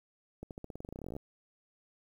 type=accelerating click train; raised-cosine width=2 ms; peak=-29 dBFS; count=21; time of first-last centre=0.43-1.165 s; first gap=78 ms; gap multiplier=0.91; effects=10-bit